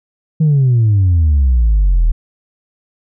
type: exponential sweep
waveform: sine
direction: down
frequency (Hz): 161.2 to 38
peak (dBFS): -6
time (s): 0.4-2.12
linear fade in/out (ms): 10
effects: tanh soft clip ceiling -6 dBFS